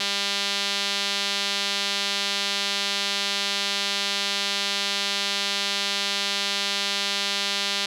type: tone with band-pass filter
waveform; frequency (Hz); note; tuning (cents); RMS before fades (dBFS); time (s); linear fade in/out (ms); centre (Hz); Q
sawtooth; 200; G3; +35; -26; 0-7.86; 5; 3900; 2
effects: none